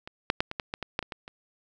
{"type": "clicks", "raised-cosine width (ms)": 0.3, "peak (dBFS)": [-23, -6, -8, -18, -14, -15, -17, -10, -20, -19, -25], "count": 11, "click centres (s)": [0.075, 0.301, 0.405, 0.514, 0.598, 0.739, 0.827, 0.991, 1.027, 1.122, 1.279], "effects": []}